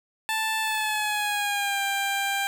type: tone with pitch glide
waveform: 15% pulse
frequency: 880 to 793.1 Hz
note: A5 to G5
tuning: 0 to +20 cents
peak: -18 dBFS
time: 0.29-2.47 s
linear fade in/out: 0 ms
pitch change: -180 cents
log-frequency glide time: 0.61-1.82 s
effects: none